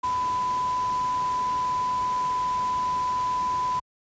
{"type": "tone in noise", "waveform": "sine", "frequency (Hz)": 1001, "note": "B5", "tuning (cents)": 23, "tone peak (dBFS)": -23, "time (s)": [0.03, 3.8], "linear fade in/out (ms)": 10, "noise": "pink", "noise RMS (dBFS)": -39, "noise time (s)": [0.03, 3.8], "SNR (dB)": 13, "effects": ["high-pass 60 Hz 12 dB/octave", "resampled to 16000 Hz"]}